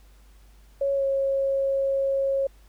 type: tone with pitch glide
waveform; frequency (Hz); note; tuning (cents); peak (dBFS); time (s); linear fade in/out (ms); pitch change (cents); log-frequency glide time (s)
sine; 554.4 to 545.2; C#5 to C#5; 0 to -29; -21; 0.81-2.47; 5; -29; 0.94-1.04
effects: added 50 Hz sine -50 dBFS peak until 2.68 s + pink hiss -61 dBFS RMS until 2.68 s